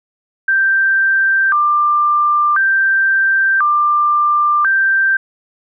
sine tone with vibrato, 1366 Hz, F6, 39 cents flat, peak -10 dBFS, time 0.48-5.17 s, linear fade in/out 5 ms, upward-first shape square, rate 0.48 Hz, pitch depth 240 cents each way, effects none

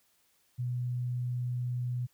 sine tone, 123.47 Hz, B2, in tune, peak -30 dBFS, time 0.58-2.07 s, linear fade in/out 20 ms, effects white hiss -70 dBFS RMS until 2.13 s

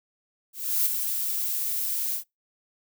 violet noise with ADSR envelope, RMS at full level -22 dBFS, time 0.53-2.24 s, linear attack 330 ms, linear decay 12 ms, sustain -6 dB, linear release 100 ms, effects noise-tail reverb RT60 0.2 s tail -26 dB re dry

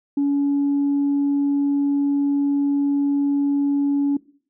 sine tone, 282.9 Hz, C#4, 35 cents sharp, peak -15 dBFS, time 0.17-4.17 s, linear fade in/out 5 ms, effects noise-tail reverb RT60 0.5 s tail -21 dB re dry + tanh soft clip ceiling -14 dBFS

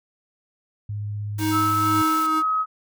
sine tone with vibrato, 103.83 Hz, G#2, in tune, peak -26 dBFS, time 0.89-2.02 s, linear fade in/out 5 ms, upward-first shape triangle, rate 16 Hz, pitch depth 12 cents each way
white high-pass noise, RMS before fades -36 dBFS, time 1.38-2.27 s, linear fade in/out 10 ms, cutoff 150 Hz, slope 48 dB/octave
square tone with tremolo, 313.9 Hz, D#4, 15 cents sharp, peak -21 dBFS, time 1.38-2.43 s, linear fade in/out 50 ms, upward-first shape triangle, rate 2 Hz, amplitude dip 65%
sine tone with pitch glide, 1300 to 1271.8 Hz, E6 to D#6, -24 to +38 cents, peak -19 dBFS, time 1.51-2.66 s, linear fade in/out 50 ms, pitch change -38 cents, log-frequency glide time 2.2-2.3 s
effects none

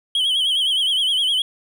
triangle tone with vibrato, 3151 Hz, G7, 8 cents sharp, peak -15 dBFS, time 0.15-1.42 s, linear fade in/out 2 ms, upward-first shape sine, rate 9.7 Hz, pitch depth 95 cents each way, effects none

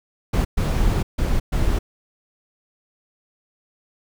brown noise bursts at uneven times, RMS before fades -19 dBFS, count 4, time 0.33-0.45 / 0.57-1.03 / 1.18-1.4 / 1.52-1.79 s, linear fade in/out 10 ms, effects none

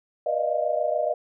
sine tone cluster, 485.5 / 594 / 621 / 695 Hz, B4 / D5 / D#5 / F5, -30 / +20 / -3 / -9 cents, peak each -31 / -28 / -25 / -28 dBFS, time 0.26-1.14 s, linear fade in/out 5 ms, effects none

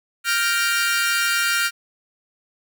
sawtooth chord, G minor seventh, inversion third, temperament equal, 1396.9 / 1568 / 1864.7 / 2349 Hz, F6 / G6 / Bb6 / D7, 0 / 0 / 0 / 0 cents, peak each -17 / -23 / -23 / -23 dBFS, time 0.24-1.71 s, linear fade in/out 50 ms, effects none

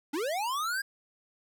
square linear sweep, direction up, 267.4 to 1644 Hz, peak -30 dBFS, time 0.13-0.82 s, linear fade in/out 10 ms, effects none

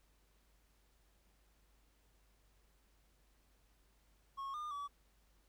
triangle tone with pitch steps, 1093 / 1210 / 1144 Hz, C#6 / D#6 / D6, -25 / -49 / -46 cents, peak -39 dBFS, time 4.37-4.88 s, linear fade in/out 20 ms, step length 170 ms, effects added 50 Hz sine -70 dBFS peak until 5.48 s + pink hiss -75 dBFS RMS until 5.48 s

